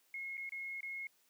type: tone with dropouts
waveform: sine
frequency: 2164 Hz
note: C#7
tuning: 42 cents flat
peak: -40 dBFS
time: 0.14-1.07 s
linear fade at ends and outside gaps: 2 ms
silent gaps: 0.371-0.377 / 0.493-0.521 / 0.807-0.83 s
effects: white hiss -72 dBFS RMS until 1.29 s + high-pass 200 Hz 12 dB/octave